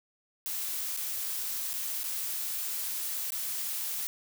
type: noise with dropouts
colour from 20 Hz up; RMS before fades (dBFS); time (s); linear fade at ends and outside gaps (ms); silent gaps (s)
blue; -34; 0.46-4.07; 0; 0.965-0.973 / 1.732-1.738 / 2.033-2.04 / 3.305-3.321
effects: none